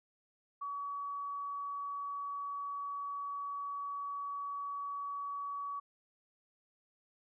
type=tone; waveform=sine; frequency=1134 Hz; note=C#6; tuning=39 cents sharp; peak=-37 dBFS; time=0.61-5.8 s; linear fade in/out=10 ms; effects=none